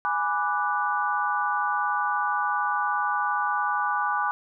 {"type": "chord", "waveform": "sine", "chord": "G# half-diminished seventh", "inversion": "none", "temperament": "equal", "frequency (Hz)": [830.6, 987.8, 1174.7, 1480], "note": ["G#5", "B5", "D6", "F#6"], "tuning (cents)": [0, 0, 0, 0], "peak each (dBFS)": [-28, -30, -27, -29], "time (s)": [0.05, 4.31], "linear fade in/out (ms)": 0, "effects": []}